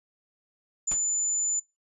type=tone; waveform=sine; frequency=7030 Hz; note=A8; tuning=2 cents flat; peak=-24 dBFS; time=0.87-1.6 s; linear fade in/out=10 ms
type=noise with exponential decay; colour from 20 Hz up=pink; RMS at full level=-33 dBFS; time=0.91-1.02 s; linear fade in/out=5 ms; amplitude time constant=23 ms
effects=noise-tail reverb RT60 0.2 s tail -20 dB re dry + resampled to 24000 Hz